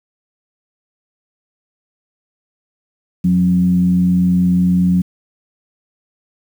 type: tone with frequency modulation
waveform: sine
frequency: 180.4 Hz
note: F#3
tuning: 44 cents flat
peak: -10 dBFS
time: 3.24-5.02 s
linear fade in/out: 10 ms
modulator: 88.5 Hz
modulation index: 0.39
effects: 7-bit